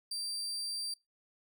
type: tone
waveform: 35% pulse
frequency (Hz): 4699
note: D8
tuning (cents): 0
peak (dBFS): -34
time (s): 0.11-0.94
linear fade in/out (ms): 5
effects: noise-tail reverb RT60 0.2 s tail -22 dB re dry